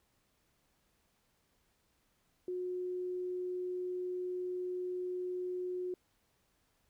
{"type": "tone", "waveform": "sine", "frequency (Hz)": 362.8, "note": "F#4", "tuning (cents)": -34, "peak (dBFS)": -35, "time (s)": [2.48, 5.94], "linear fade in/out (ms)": 2, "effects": ["pink hiss -75 dBFS RMS until 6.89 s"]}